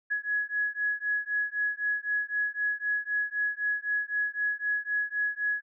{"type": "beating tone pair", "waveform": "sine", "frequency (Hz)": [1678, 1681.9], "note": ["G#6", "G#6"], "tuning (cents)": [17, 21], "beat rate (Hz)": 3.9, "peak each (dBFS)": -30, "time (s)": [0.1, 5.62], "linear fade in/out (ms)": 20, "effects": []}